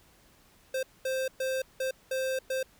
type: tone bursts at uneven times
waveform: square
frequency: 524 Hz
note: C5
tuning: 2 cents sharp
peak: -29 dBFS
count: 6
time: 0.74-0.83 / 1.05-1.28 / 1.4-1.62 / 1.8-1.91 / 2.11-2.39 / 2.5-2.63 s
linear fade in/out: 5 ms
effects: pink hiss -61 dBFS RMS until 2.79 s